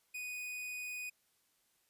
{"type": "tone", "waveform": "45% pulse", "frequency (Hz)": 2483, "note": "D#7", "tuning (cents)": -4, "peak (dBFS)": -40, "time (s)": [0.14, 1.1], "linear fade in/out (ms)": 10, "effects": ["white hiss -75 dBFS RMS until 1.89 s", "resampled to 32000 Hz"]}